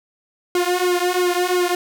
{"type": "tone with flanger", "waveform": "sawtooth", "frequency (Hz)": 358.3, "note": "F4", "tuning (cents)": 44, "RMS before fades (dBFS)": -19, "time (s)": [0.55, 1.75], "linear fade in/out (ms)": 2, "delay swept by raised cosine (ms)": [1.1, 3.7], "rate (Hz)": 2.9, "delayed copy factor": -0.95, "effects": []}